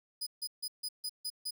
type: tone bursts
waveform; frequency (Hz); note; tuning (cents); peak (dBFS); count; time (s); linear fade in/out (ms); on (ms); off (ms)
sawtooth; 4978; D#8; 0; -32; 7; 0.21-1.509; 10; 57; 150
effects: none